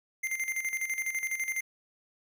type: tone with tremolo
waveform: square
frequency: 2093 Hz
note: C7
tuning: in tune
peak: -29 dBFS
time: 0.23-1.61 s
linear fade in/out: 10 ms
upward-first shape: square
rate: 12 Hz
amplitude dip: 65%
effects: none